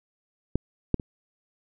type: clicks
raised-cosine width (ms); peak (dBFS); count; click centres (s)
3; -10 / -7 / -22; 3; 0.556 / 0.943 / 0.998
effects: none